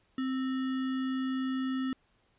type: tone with sample-and-hold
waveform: sine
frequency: 261.6 Hz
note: C4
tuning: in tune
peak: -29 dBFS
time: 0.18-1.93 s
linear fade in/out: 2 ms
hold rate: 1575 Hz
effects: pink hiss -70 dBFS RMS until 2.38 s + resampled to 8000 Hz